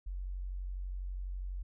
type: tone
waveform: sine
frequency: 46.07 Hz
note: F#1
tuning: 7 cents flat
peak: -36 dBFS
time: 0.06-1.63 s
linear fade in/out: 10 ms
effects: none